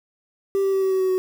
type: tone with pitch steps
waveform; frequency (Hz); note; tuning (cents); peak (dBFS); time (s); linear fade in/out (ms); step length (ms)
sine; 392 / 388.6 / 385.3 / 381.9 / 378.6 / 375.4 / 372.1; G4 / G4 / G4 / G4 / F#4 / F#4 / F#4; 0 / -15 / -30 / -45 / +40 / +25 / +10; -15; 0.55-1.18; 0; 90
effects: tanh soft clip ceiling -17 dBFS + 7-bit